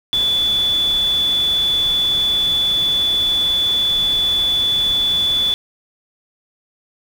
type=tone in noise; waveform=sine; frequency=3460 Hz; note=A7; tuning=30 cents flat; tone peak=-14 dBFS; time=0.13-5.54 s; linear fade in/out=0 ms; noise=pink; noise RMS=-32 dBFS; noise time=0.13-5.54 s; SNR=+15 dB; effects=none